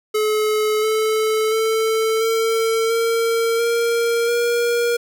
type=tone with pitch steps; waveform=square; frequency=428.6 / 435.8 / 443.2 / 450.7 / 458.3 / 466 / 473.9 Hz; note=A4 / A4 / A4 / A4 / A#4 / A#4 / A#4; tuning=-45 / -17 / +13 / +42 / -29 / -1 / +28 cents; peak=-17 dBFS; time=0.14-4.97 s; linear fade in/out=10 ms; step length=690 ms; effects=none